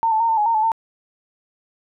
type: tone with pitch steps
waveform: sine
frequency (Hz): 910 / 875 / 920 / 897 / 839 / 918 / 865 / 903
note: A#5 / A5 / A#5 / A5 / G#5 / A#5 / A5 / A5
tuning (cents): -42 / -10 / -23 / +33 / +17 / -27 / -30 / +45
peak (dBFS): -15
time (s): 0.03-0.718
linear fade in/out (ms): 0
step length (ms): 86
effects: none